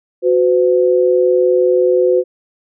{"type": "tone pair together", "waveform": "sine", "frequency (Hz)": [367.6, 506.9], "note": ["F#4", "B4"], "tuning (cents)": [-11, 45], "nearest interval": "tritone", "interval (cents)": 556, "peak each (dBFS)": -12, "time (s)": [0.22, 2.24], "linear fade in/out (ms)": 50, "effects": []}